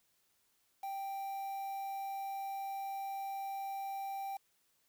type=tone with quantisation; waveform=triangle; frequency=784 Hz; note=G5; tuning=in tune; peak=-36 dBFS; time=0.83-4.37 s; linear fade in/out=5 ms; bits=9; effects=white hiss -75 dBFS RMS until 4.88 s